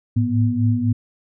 sine tone cluster, 106.6 / 110.5 / 243.7 Hz, G#2 / A2 / B3, +46 / +8 / -23 cents, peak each -20 dBFS, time 0.16-0.93 s, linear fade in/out 10 ms, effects none

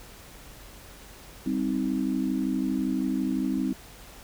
sine chord, C minor, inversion second, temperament just, 196.22 / 261.6 / 314 Hz, G3 / C4 / Eb4, +2 / 0 / +16 cents, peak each -30 / -27 / -30 dBFS, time 1.46-3.73 s, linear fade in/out 5 ms, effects added 48 Hz sine -51 dBFS peak until 4.23 s + pink hiss -48 dBFS RMS until 4.23 s

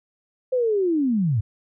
sine linear sweep, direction down, 523.3 to 95.3 Hz, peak -18 dBFS, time 0.52-1.41 s, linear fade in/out 10 ms, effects none

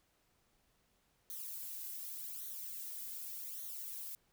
violet noise with flanger, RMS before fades -45 dBFS, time 1.3-4.15 s, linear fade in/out 0 ms, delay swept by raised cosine 0.39 to 2.19 ms, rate 0.86 Hz, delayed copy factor -0.75, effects pink hiss -75 dBFS RMS until 4.32 s

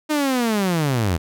sawtooth linear sweep, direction down, 310 to 76.6 Hz, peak -14 dBFS, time 0.09-1.18 s, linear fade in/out 20 ms, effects none

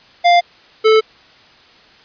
square tone pair in turn, 698 / 437.6 Hz, F5 / A4, -1 / -9 cents, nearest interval minor sixth, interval 808 cents, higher first, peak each -8 dBFS, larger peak neither, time 0.24-0.41 / 0.84-1.01 s, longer neither, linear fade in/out 20 ms, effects white hiss -46 dBFS RMS until 2.04 s + resampled to 11025 Hz

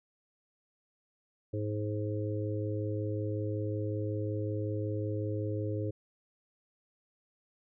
harmonic tone, 105.4 Hz, G#2, 26 cents sharp, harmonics 1 / 3 / 4 / 5, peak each -33 / -38 / -39 / -40 dBFS, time 1.53-5.91 s, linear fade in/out 10 ms, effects none

